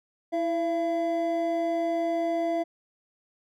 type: tone pair together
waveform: triangle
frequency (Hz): 329.6 / 676.2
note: E4 / E5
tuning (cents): 0 / +44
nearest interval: octave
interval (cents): 1244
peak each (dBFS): -27 / -24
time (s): 0.32-2.64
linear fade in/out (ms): 20
effects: none

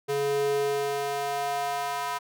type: tone with high-pass filter sweep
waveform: square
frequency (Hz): 141.2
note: C#3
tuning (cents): +32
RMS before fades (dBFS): -28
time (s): 0.08-2.19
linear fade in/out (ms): 20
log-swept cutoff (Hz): 340 to 940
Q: 3.1
effects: none

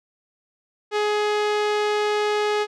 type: tone with low-pass filter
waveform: sawtooth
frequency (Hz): 419.4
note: G#4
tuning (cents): +17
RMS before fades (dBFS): -22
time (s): 0.91-2.67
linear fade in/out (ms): 50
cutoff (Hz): 4600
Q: 0.77
effects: none

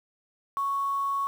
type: tone with quantisation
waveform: sine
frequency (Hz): 1108.7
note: C#6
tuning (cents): 0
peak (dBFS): -25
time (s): 0.57-1.27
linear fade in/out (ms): 0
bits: 8
effects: none

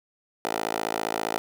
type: tone with high-pass filter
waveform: 10% pulse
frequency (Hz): 55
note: A1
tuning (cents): 0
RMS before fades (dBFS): -29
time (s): 0.45-1.38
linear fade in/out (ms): 0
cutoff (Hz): 540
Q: 2.6
effects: none

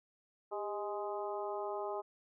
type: harmonic tone with a mistuned harmonic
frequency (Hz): 208.1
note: G#3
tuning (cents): +4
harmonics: 2 / 3 / 4 / 5 / 6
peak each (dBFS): -40 / -42 / -42 / -46 / -48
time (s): 0.51-2.02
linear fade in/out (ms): 20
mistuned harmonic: 2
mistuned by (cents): -56
effects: none

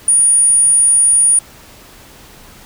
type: tone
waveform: sine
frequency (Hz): 9520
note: D9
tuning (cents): +22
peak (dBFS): -7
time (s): 0.08-1.39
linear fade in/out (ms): 2
effects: pink hiss -40 dBFS RMS until 2.65 s

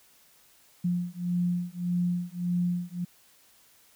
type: beating tone pair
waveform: sine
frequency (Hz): 175.7 / 177.4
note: F3 / F3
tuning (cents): +11 / +27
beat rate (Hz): 1.7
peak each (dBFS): -29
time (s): 0.84-3.05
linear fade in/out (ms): 10
effects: white hiss -60 dBFS RMS until 3.95 s

